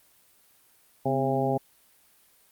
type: harmonic tone with a mistuned harmonic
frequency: 135 Hz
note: C#3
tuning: 45 cents flat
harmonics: 1 / 2 / 3 / 4 / 5 / 6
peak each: -30 / -30 / -30 / -30 / -30 / -30 dBFS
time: 1.05-1.58 s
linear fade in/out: 10 ms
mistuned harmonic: 2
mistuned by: -70 cents
effects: white hiss -61 dBFS RMS until 2.51 s + Opus 32 kbps